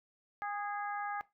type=harmonic tone with a mistuned harmonic; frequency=412.7 Hz; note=G#4; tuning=11 cents flat; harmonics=2 / 3 / 4 / 5; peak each=-37 / -42 / -43 / -49 dBFS; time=0.42-1.21 s; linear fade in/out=0 ms; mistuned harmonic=2; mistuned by=-19 cents; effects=noise-tail reverb RT60 0.2 s tail -17 dB re dry